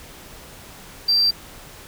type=tone; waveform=triangle; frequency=4699 Hz; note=D8; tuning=in tune; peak=-12 dBFS; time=1.08-1.31 s; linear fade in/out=10 ms; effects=tanh soft clip ceiling -11 dBFS + pink hiss -42 dBFS RMS until 1.87 s